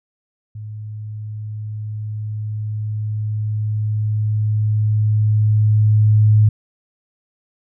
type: tone with level ramp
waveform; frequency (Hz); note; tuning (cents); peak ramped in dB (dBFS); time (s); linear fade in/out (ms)
sine; 106.9; A2; -49; -28 to -8; 0.55-6.49; 5
effects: none